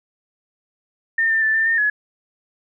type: tone with pitch steps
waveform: sine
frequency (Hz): 1814 / 1793 / 1760 / 1787 / 1821 / 1694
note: A#6 / A6 / A6 / A6 / A#6 / G#6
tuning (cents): -48 / +32 / 0 / +26 / -41 / +34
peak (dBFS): -15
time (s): 1.18-1.9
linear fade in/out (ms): 5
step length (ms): 120
effects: none